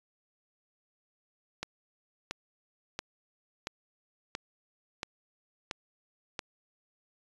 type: click train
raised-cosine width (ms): 0.2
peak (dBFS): -17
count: 8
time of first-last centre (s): 1.63-6.392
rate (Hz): 1.47
effects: resampled to 24000 Hz